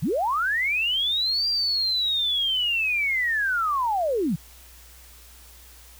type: linear two-way sweep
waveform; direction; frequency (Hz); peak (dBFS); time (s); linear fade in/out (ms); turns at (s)
sine; up then down; 112.7 to 4781 to 138.8; -21; 0.02-4.36; 10; 1.48
effects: added 60 Hz sine -49 dBFS peak until 5.99 s + white hiss -50 dBFS RMS until 5.99 s